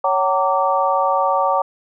sine tone cluster, 557 / 759 / 917 / 1162 Hz, C#5 / F#5 / A#5 / D6, +8 / +44 / -29 / -19 cents, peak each -20 dBFS, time 0.04-1.62 s, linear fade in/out 5 ms, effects none

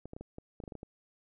clicks, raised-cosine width 2 ms, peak -30 dBFS, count 11, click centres 0.056 / 0.134 / 0.165 / 0.21 / 0.384 / 0.602 / 0.638 / 0.678 / 0.722 / 0.753 / 0.831 s, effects none

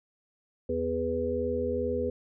harmonic tone, 82.41 Hz, E2, in tune, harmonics 1 / 3 / 5 / 6, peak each -36 / -34 / -32 / -30 dBFS, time 0.69-2.1 s, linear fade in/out 5 ms, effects none

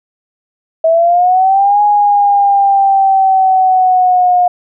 sine linear two-way sweep, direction up then down, 644 to 830.6 to 714 Hz, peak -6 dBFS, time 0.84-4.48 s, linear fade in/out 5 ms, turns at 1.82 s, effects none

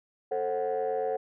sine chord, F# diminished, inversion first, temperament just, 444 / 532.8 / 740 Hz, A4 / C5 / F#5, +16 / +31 / 0 cents, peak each -29 / -30 / -31 dBFS, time 0.31-1.17 s, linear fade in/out 10 ms, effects tanh soft clip ceiling -22 dBFS

